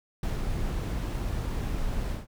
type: noise with ADSR envelope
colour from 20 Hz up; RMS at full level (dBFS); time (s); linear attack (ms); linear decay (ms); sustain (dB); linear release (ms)
brown; -28; 0.23-2.27; 3; 150; -2; 150
effects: none